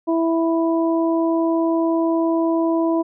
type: harmonic tone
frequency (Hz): 329.6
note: E4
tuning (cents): 0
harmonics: 1 / 2 / 3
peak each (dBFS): -17 / -23 / -27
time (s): 0.07-3.03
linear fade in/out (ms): 20
effects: none